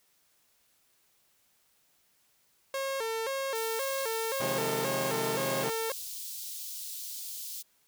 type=tone with vibrato; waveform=sawtooth; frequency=493.9 Hz; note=B4; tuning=in tune; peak=-27 dBFS; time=2.74-5.92 s; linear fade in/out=2 ms; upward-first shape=square; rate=1.9 Hz; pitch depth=160 cents each way
type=high-pass noise; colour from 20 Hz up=white; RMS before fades=-40 dBFS; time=3.54-7.63 s; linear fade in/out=20 ms; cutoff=3600 Hz; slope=24 dB/octave
type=chord; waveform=10% pulse; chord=F minor seventh; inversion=second; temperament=equal with one note detuned; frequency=130.81 / 156.65 / 174.61 / 207.7 Hz; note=C3 / Eb3 / F3 / Ab3; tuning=0 / +12 / 0 / 0 cents; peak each=-28 / -32 / -32 / -30 dBFS; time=4.4-5.7 s; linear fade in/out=5 ms
effects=white hiss -69 dBFS RMS until 7.87 s